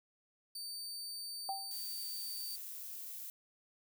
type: tone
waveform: sawtooth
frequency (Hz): 4597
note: D8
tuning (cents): -38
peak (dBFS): -39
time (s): 0.55-2.56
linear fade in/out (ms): 5
type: tone with exponential decay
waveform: sine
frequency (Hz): 780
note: G5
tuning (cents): -9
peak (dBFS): -33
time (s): 1.49-1.77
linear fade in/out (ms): 1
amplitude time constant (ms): 60
type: noise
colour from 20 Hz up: violet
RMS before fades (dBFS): -46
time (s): 1.71-3.3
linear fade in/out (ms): 0
effects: none